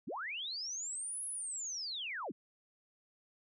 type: linear two-way sweep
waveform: sine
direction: up then down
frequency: 130.81 to 10770 to 130.81 Hz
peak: -38 dBFS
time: 0.07-2.32 s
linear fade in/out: 10 ms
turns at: 1.25 s
effects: none